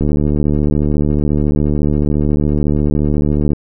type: click train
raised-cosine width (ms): 3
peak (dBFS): -3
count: 262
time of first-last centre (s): 0.01-3.532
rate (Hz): 74.1
effects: none